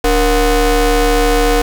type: ring-modulated tone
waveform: 30% pulse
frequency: 253.9 Hz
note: B3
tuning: 48 cents sharp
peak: -4 dBFS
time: 0.04-1.62 s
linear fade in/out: 5 ms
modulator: 217 Hz
effects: none